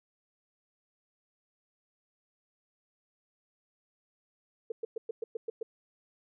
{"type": "tone bursts", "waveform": "sine", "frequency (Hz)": 453.1, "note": "A#4", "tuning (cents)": -49, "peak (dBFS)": -31, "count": 8, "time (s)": [4.7, 5.63], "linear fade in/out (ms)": 5, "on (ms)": 20, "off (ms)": 110, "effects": []}